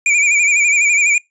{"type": "tone with vibrato", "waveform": "square", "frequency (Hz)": 2354, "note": "D7", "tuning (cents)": 3, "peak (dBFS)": -11, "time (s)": [0.06, 1.18], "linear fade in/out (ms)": 2, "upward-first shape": "sine", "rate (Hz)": 12, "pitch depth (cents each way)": 71, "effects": ["noise-tail reverb RT60 0.2 s tail -24 dB re dry", "resampled to 22050 Hz"]}